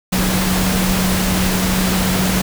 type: tone in noise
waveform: sine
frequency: 185.8 Hz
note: F#3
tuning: 7 cents sharp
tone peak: -17 dBFS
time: 0.12-2.42 s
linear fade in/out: 10 ms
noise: pink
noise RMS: -19 dBFS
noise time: 0.12-2.42 s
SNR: -1 dB
effects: none